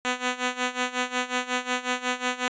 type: tone with tremolo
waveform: 5% pulse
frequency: 250 Hz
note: B3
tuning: 21 cents sharp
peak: -11 dBFS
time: 0.05-2.48 s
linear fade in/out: 0 ms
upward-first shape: sine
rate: 5.5 Hz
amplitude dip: 85%
effects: resampled to 16000 Hz